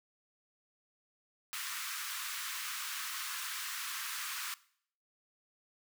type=high-pass noise; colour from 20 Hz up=pink; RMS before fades=-40 dBFS; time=1.53-4.54 s; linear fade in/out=0 ms; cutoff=1100 Hz; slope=48 dB/octave; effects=noise-tail reverb RT60 0.6 s tail -20 dB re dry